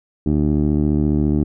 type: tone with low-pass filter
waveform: 15% pulse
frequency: 74.6 Hz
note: D2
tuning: 28 cents sharp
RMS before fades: -17 dBFS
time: 0.26-1.44 s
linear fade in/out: 5 ms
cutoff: 340 Hz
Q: 2
effects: none